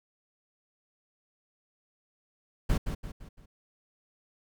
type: noise with echo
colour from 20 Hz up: brown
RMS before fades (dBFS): -25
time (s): 2.69-2.78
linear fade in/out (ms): 10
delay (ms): 170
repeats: 4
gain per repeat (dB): -7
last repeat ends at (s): 3.46
effects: none